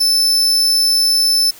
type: tone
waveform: 40% pulse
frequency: 5274 Hz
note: E8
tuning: in tune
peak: -10 dBFS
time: 0-1.51 s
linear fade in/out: 10 ms
effects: white hiss -40 dBFS RMS until 1.59 s